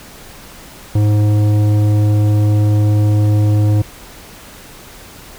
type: tone with tanh clipping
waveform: sine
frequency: 104.8 Hz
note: G#2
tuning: 16 cents sharp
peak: -11 dBFS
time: 0.95-3.82 s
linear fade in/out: 5 ms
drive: 12 dB
effects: pink hiss -37 dBFS RMS until 5.38 s